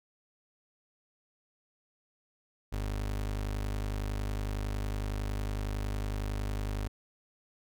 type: tone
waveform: 30% pulse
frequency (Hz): 50.9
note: G#1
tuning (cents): -34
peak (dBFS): -29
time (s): 2.72-6.88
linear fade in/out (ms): 10
effects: none